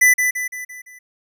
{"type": "tone with echo", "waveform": "square", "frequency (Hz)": 1993, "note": "B6", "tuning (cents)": 15, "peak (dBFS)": -10, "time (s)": [0.01, 0.14], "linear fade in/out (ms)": 10, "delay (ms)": 170, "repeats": 5, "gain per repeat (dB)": -6, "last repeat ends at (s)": 0.99, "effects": []}